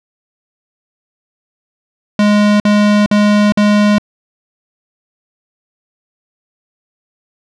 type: tone bursts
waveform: square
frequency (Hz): 207.7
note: G#3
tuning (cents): 0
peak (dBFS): -8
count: 4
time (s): 2.19-3.983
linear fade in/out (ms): 2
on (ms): 410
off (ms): 51
effects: low-pass 5000 Hz 12 dB/octave